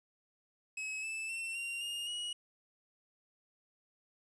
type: tone with pitch steps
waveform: 45% pulse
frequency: 2566 / 2631 / 2697 / 2765 / 2834 / 2905 Hz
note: E7 / E7 / E7 / F7 / F7 / F#7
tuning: -47 / -4 / +39 / -18 / +25 / -32 cents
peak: -37 dBFS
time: 0.77-2.33 s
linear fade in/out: 5 ms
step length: 260 ms
effects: resampled to 24000 Hz + 11-bit